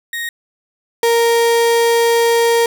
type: tone pair in turn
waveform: 35% pulse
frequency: 1867 / 465.5 Hz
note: A#6 / A#4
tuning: +2 / -2 cents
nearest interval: 2 octaves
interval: 2404 cents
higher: first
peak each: -19 / -9 dBFS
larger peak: second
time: 0.13-0.29 / 1.03-2.66 s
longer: second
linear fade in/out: 2 ms
effects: none